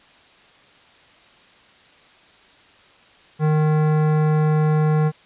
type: tone with hard clipping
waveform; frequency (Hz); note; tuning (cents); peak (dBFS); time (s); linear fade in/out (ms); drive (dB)
sine; 153.9; D#3; -19; -17; 3.39-5.12; 50; 16
effects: white hiss -51 dBFS RMS until 5.25 s + resampled to 8000 Hz